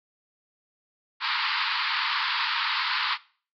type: band-pass noise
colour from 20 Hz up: pink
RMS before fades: -27 dBFS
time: 1.2-3.18 s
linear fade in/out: 50 ms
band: 900 to 4800 Hz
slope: 96 dB/octave
effects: noise-tail reverb RT60 0.4 s tail -19 dB re dry